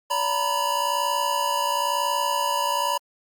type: tone cluster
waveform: square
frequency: 573 / 931 / 992 Hz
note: D5 / A#5 / B5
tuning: -43 / -2 / +7 cents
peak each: -31 / -27 / -25 dBFS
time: 0.1-2.98 s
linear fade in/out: 10 ms
effects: Opus 48 kbps